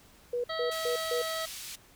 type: tone bursts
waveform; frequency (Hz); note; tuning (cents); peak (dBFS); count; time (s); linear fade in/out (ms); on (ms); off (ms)
sine; 485; B4; -31; -28; 4; 0.33-1.22; 5; 110; 150
type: harmonic tone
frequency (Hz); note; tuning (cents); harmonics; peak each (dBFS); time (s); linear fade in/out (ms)
646; E5; -35; 1 / 2 / 3 / 5 / 6 / 7; -35 / -38 / -40 / -42 / -43 / -43; 0.49-1.46; 10
type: band-pass noise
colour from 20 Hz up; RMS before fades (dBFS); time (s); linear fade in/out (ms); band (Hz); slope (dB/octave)
pink; -42; 0.71-1.76; 10; 3100 to 14000; 12
effects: pink hiss -58 dBFS RMS until 1.95 s